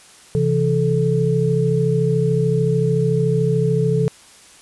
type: tone cluster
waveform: sine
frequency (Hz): 132.6 / 166.2 / 435.6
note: C3 / E3 / A4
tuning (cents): +23 / +15 / -17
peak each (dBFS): -19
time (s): 0.35-4.08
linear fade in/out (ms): 0
effects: white hiss -46 dBFS RMS until 4.61 s + resampled to 24000 Hz